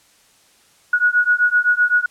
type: beating tone pair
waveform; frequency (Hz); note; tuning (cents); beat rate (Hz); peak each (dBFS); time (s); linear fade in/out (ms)
sine; 1454 / 1461.8; F#6 / F#6; -31 / -21; 7.8; -16; 0.93-2.06; 5
effects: white hiss -54 dBFS RMS until 2.1 s + low-pass 10000 Hz 12 dB/octave